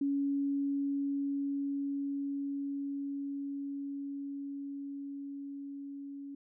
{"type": "tone with level ramp", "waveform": "sine", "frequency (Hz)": 280, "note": "C#4", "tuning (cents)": 18, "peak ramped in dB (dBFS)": [-28, -41], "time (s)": [0.01, 6.35], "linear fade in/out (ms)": 5, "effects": []}